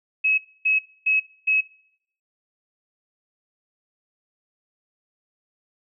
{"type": "tone bursts", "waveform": "sine", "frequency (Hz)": 2568, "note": "E7", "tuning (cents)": -46, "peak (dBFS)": -17, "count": 4, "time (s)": [0.24, 1.61], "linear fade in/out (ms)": 10, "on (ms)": 140, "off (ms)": 270, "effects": ["noise-tail reverb RT60 0.7 s tail -22 dB re dry"]}